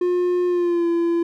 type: tone with pitch glide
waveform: triangle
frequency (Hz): 356.9 to 339.4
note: F4 to F4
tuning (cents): +38 to -49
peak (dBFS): -15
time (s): 0.01-1.23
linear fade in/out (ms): 5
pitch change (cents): -87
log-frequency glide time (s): 0.47-0.87
effects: none